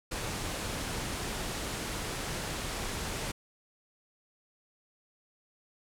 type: low-pass noise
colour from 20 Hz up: pink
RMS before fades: -36 dBFS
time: 0.11-3.32 s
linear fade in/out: 10 ms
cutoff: 11000 Hz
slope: 24 dB/octave
effects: none